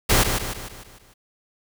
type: noise with echo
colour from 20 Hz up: pink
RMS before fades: -17 dBFS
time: 0.09-0.24 s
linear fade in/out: 10 ms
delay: 150 ms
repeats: 6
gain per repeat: -6 dB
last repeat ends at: 1.14 s
effects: none